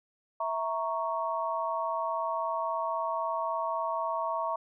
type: chord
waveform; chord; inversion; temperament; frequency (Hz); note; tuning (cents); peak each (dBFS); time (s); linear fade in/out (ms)
sine; A# diminished; second; equal with one note detuned; 656.2 / 932.3 / 1108.7; E5 / A#5 / C#6; -8 / 0 / 0; -33; 0.4-4.56; 5
effects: none